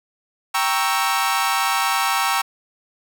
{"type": "chord", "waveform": "sawtooth", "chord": "G diminished seventh", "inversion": "none", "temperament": "equal", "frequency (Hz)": [784, 932.3, 1108.7, 1318.5], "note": ["G5", "Bb5", "Db6", "Fb6"], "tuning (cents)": [0, 0, 0, 0], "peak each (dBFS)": -20, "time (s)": [0.54, 2.42], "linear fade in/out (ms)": 10, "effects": []}